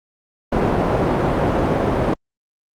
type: low-pass noise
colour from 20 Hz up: white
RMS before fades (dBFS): -18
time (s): 0.52-2.14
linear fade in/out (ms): 5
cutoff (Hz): 640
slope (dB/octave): 12
effects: Opus 32 kbps